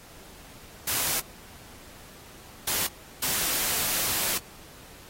white noise bursts at uneven times, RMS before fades -27 dBFS, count 3, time 0.87-1.2 / 2.67-2.87 / 3.22-4.38 s, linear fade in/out 5 ms, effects pink hiss -49 dBFS RMS until 5.09 s + AAC 48 kbps

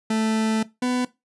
40% pulse tone pair in turn, 220 / 249.4 Hz, A3 / B3, 0 / +17 cents, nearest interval major second, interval 217 cents, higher second, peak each -19 / -20 dBFS, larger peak first, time 0.1-0.63 / 0.82-1.05 s, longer first, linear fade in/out 5 ms, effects noise-tail reverb RT60 0.2 s tail -18 dB re dry + resampled to 24000 Hz

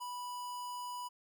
square tone with notch filter, 984 Hz, B5, 7 cents flat, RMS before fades -42 dBFS, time 0-1.09 s, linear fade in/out 20 ms, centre 2300 Hz, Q 1.7, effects none

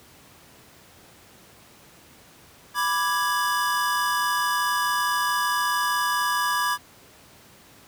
square chord, G# diminished, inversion first, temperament equal, 987.8 / 1174.7 / 1661.2 Hz, B5 / D6 / G#6, 0 / 0 / 0 cents, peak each -27 dBFS, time 2.74-6.78 s, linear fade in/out 50 ms, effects pink hiss -51 dBFS RMS until 7.87 s + high-pass 80 Hz 12 dB/octave

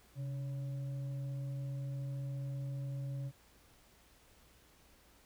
sine tone with frequency modulation, 134.7 Hz, C#3, 49 cents flat, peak -37 dBFS, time 0.15-3.32 s, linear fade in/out 50 ms, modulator 426 Hz, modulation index 0.25, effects added 60 Hz sine -69 dBFS peak until 5.25 s + pink hiss -65 dBFS RMS until 5.25 s

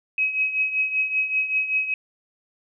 sine tone with tremolo, 2547 Hz, D#7, 40 cents sharp, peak -17 dBFS, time 0.18-1.94 s, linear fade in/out 2 ms, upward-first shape triangle, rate 5.2 Hz, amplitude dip 75%, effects none

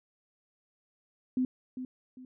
sine tone with echo, 255.1 Hz, C4, 44 cents flat, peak -25 dBFS, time 1.37-1.45 s, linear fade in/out 2 ms, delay 400 ms, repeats 2, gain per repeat -10 dB, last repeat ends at 2.25 s, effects none

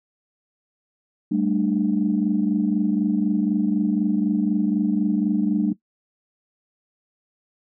sine chord, G suspended second, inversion none, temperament equal with one note detuned, 196 / 220 / 298.3 Hz, G3 / A3 / D4, 0 / 0 / +27 cents, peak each -22 dBFS, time 1.31-5.73 s, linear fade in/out 10 ms, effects noise-tail reverb RT60 0.1 s tail -19 dB re dry + tanh soft clip ceiling -9 dBFS

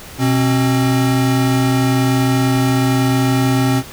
square tone pair together, 125.87 / 266.7 Hz, B2 / C4, +33 / +33 cents, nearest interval octave + minor second, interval 1300 cents, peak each -16 dBFS, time 0.18-3.83 s, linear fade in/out 50 ms, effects pink hiss -35 dBFS RMS until 3.92 s

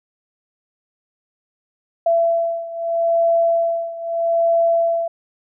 sine beating tone pair, 671 / 671.79 Hz, E5 / E5, +31 / +33 cents, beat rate 0.79 Hz, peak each -17 / -20 dBFS, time 2.06-5.08 s, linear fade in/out 5 ms, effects none

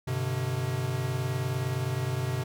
square chord, G suspended fourth, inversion none, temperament equal with one note detuned, 98 / 127.46 / 146.83 Hz, G2 / C3 / D3, 0 / -45 / 0 cents, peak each -36 / -30 / -36 dBFS, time 0.07-2.44 s, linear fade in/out 10 ms, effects none

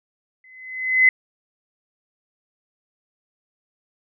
sine tone with exponential growth, 2035 Hz, C7, 49 cents flat, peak -8 dBFS, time 0.44-1.09 s, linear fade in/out 2 ms, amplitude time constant 140 ms, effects none

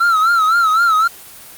triangle tone with vibrato, 1329 Hz, E6, 14 cents sharp, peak -8 dBFS, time 0-1.08 s, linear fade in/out 10 ms, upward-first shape sine, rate 3.9 Hz, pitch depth 100 cents each way, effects white hiss -37 dBFS RMS until 1.57 s + Opus 24 kbps

